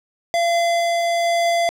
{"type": "tone with tremolo", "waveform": "square", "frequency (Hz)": 683, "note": "F5", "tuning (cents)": -39, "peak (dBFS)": -16, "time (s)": [0.34, 1.69], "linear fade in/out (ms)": 0, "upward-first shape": "triangle", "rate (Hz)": 1.1, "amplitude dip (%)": 25, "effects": ["low-pass 8000 Hz 12 dB/octave", "7-bit"]}